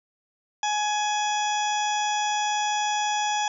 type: harmonic tone with a mistuned harmonic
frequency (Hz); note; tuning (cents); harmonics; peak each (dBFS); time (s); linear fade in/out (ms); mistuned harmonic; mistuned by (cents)
839; G#5; +17; 1 / 2 / 3 / 4 / 6 / 7 / 8; -24 / -34 / -35 / -32 / -41 / -35 / -38; 0.63-3.48; 2; 8; +29
effects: none